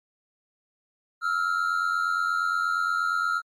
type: tone pair together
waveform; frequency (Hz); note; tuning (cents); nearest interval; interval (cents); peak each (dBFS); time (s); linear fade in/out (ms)
triangle; 1311.5 / 1400; E6 / F6; -9 / +4; minor second; 113; -25 / -23; 1.21-3.42; 50
effects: MP3 64 kbps